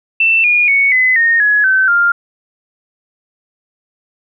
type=tone with pitch steps; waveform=sine; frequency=2672 / 2436 / 2221 / 2025 / 1846.2 / 1683.3 / 1534.7 / 1399.2 Hz; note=E7 / D#7 / C#7 / B6 / A#6 / G#6 / G6 / F6; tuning=+23 / -37 / +3 / +43 / -17 / +23 / -37 / +3 cents; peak=-8 dBFS; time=0.2-2.12 s; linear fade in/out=5 ms; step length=240 ms; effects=none